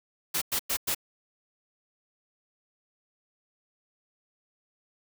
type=noise bursts; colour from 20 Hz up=white; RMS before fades=-28 dBFS; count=4; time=0.34-0.948 s; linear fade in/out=10 ms; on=77 ms; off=100 ms; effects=none